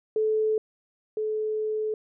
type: tone pair in turn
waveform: sine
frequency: 434.2 / 431.4 Hz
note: A4 / A4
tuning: -23 / -34 cents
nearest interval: unison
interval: 11 cents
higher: first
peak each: -21 / -25 dBFS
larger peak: first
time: 0.16-0.58 / 1.17-1.94 s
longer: second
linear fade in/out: 2 ms
effects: none